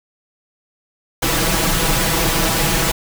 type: noise with comb filter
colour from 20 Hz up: pink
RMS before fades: -17 dBFS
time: 1.22-2.92 s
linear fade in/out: 10 ms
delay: 6.1 ms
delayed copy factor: +0.9
effects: none